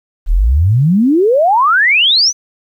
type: exponential sweep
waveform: sine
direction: up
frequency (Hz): 34.25 to 6272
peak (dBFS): -7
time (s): 0.26-2.33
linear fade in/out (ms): 50
effects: 8-bit